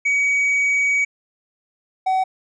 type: tone pair in turn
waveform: triangle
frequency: 2262 / 754.9 Hz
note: C#7 / F#5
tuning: +34 / +35 cents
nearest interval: octave + perfect fifth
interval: 1899 cents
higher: first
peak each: -14 dBFS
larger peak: neither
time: 0.05-1.05 / 2.06-2.24 s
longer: first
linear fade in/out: 10 ms
effects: resampled to 22050 Hz